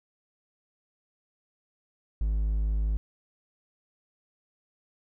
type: tone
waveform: triangle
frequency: 52.6 Hz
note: G#1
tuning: 23 cents sharp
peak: -22 dBFS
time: 2.21-2.97 s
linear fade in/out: 0 ms
effects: none